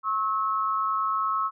sine tone pair together, 1088 / 1297 Hz, C#6 / E6, -33 / -28 cents, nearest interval minor third, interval 305 cents, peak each -26 / -26 dBFS, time 0.03-1.51 s, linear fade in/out 50 ms, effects none

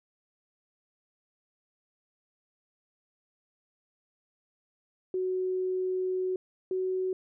sine tone pair in turn, 370.9 / 373 Hz, F#4 / F#4, +4 / +14 cents, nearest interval unison, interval 10 cents, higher second, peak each -27 dBFS, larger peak neither, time 5.14-6.36 / 6.71-7.13 s, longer first, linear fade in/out 2 ms, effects none

